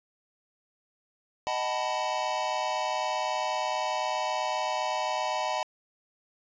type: chord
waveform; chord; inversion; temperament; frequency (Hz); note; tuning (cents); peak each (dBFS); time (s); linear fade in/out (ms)
square; B dominant seventh; first; equal with one note detuned; 622.3 / 752.5 / 880 / 987.8; D#5 / F#5 / A5 / B5; 0 / +29 / 0 / 0; -34; 1.47-5.63; 0
effects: resampled to 16000 Hz + 9-bit